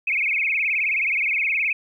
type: tone with vibrato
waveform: sine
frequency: 2352 Hz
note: D7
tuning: 2 cents sharp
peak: -19 dBFS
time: 0.07-1.73 s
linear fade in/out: 5 ms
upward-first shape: sine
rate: 19 Hz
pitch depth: 180 cents each way
effects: 10-bit